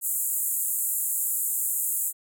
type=band-pass noise; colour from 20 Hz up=white; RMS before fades=-27 dBFS; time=0.01-2.13 s; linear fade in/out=50 ms; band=7100 to 16000 Hz; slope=96 dB/octave; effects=none